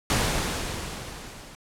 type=noise with level ramp; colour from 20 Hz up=pink; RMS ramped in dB=-22 to -45 dBFS; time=0.1-1.55 s; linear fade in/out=0 ms; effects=low-pass 10000 Hz 12 dB/octave